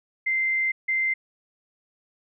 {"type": "tone bursts at uneven times", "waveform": "sine", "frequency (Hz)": 2083, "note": "C7", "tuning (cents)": -8, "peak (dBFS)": -21, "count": 2, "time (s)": [[0.26, 0.72], [0.88, 1.14]], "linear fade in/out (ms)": 10, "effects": []}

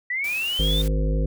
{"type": "linear sweep", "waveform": "sine", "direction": "up", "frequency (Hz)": [1924, 3651], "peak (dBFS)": -23, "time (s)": [0.1, 0.82], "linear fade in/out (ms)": 5}
{"type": "noise", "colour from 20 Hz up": "white", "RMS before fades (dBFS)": -38, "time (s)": [0.24, 0.88], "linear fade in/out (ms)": 2}
{"type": "harmonic tone", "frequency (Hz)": 51.91, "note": "G#1", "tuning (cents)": 0, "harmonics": [1, 3, 5, 7, 9, 10], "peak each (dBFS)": [-20, -27, -33, -37, -35, -34], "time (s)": [0.59, 1.26], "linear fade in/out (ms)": 5}
{"effects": []}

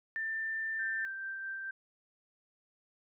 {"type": "tone", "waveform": "sine", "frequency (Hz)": 1785, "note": "A6", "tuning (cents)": 24, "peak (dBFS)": -33, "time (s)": [0.16, 1.05], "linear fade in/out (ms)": 0}
{"type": "tone with tremolo", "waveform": "sine", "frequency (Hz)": 1568, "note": "G6", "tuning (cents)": 0, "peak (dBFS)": -36, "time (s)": [0.79, 1.71], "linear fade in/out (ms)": 5, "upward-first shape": "sine", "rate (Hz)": 4.6, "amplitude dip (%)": 25}
{"effects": []}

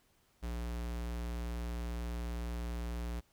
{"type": "tone", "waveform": "square", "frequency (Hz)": 58.9, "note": "A#1", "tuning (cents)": 19, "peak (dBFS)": -37, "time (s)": [0.42, 3.21], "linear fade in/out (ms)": 20, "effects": ["pink hiss -71 dBFS RMS until 3.32 s"]}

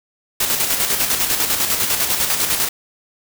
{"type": "noise with tremolo", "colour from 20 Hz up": "white", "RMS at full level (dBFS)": -17, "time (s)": [0.4, 2.69], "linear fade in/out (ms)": 5, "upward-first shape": "square", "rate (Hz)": 10, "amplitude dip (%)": 45, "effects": []}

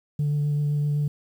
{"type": "tone with vibrato", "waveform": "sine", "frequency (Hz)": 146.83, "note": "D3", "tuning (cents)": 0, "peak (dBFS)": -19, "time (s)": [0.19, 1.08], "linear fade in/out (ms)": 5, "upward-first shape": "triangle", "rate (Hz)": 7.8, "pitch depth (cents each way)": 15, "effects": ["tanh soft clip ceiling -19 dBFS", "9-bit"]}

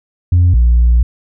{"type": "tone pair in turn", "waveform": "sine", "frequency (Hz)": [88.2, 59.16], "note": ["F2", "A#1"], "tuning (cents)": [18, 26], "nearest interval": "perfect fifth", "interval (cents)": 692, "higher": "first", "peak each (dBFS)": -4, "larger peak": "neither", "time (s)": [[0.32, 0.54], [0.54, 1.03]], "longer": "second", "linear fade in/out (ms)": 5, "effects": ["tanh soft clip ceiling -4 dBFS"]}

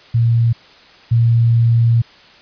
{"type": "tone pair in turn", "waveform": "sine", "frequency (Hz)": [116.54, 116.54], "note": ["A#2", "A#2"], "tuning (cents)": [0, 0], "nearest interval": "unison", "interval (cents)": 0, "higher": "neither", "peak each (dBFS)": [-10, -9], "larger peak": "second", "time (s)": [[0.14, 0.53], [1.11, 2.02]], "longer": "second", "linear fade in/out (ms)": 10, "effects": ["white hiss -44 dBFS RMS until 2.41 s", "resampled to 11025 Hz"]}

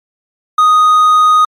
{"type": "tone", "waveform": "triangle", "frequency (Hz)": 1244.5, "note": "D#6", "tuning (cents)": 0, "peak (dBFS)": -3, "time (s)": [0.58, 1.45], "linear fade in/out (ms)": 5, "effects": ["MP3 64 kbps"]}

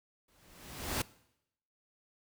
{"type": "noise with exponential growth", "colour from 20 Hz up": "pink", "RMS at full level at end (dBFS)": -31, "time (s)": [0.28, 1.02], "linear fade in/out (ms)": 5, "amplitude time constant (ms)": 160, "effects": ["noise-tail reverb RT60 0.8 s tail -21 dB re dry"]}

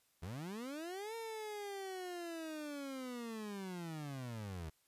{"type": "linear two-way sweep", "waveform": "30% pulse", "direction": "up then down", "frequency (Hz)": [75.7, 460.2, 75.7], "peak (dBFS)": -40, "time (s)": [0.22, 4.7], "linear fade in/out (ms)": 10, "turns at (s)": 1.15, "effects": ["white hiss -75 dBFS RMS until 4.87 s", "resampled to 32000 Hz"]}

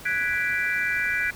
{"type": "chord", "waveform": "sine", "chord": "G# half-diminished seventh", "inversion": "third", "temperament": "equal", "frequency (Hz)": [1480, 1661.2, 1975.5, 2349], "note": ["F#6", "G#6", "B6", "D7"], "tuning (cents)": [0, 0, 0, 0], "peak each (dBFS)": -28, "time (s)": [0.05, 1.31], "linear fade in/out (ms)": 10, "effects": ["pink hiss -43 dBFS RMS until 1.35 s"]}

